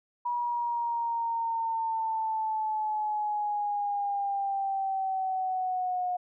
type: linear sweep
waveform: sine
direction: down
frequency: 967 to 720 Hz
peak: -27 dBFS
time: 0.25-6.17 s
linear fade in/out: 10 ms
effects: none